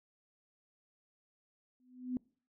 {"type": "tone with exponential growth", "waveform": "sine", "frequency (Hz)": 251.8, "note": "B3", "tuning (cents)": 34, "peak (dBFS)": -30, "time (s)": [1.8, 2.17], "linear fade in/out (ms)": 1, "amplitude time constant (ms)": 80, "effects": ["noise-tail reverb RT60 0.5 s tail -25 dB re dry"]}